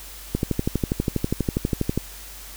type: click train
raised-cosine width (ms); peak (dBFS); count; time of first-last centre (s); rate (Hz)
3; -8; 21; 0.35-1.976; 12.3
effects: added 48 Hz sine -42 dBFS peak until 2.56 s + white hiss -41 dBFS RMS until 2.56 s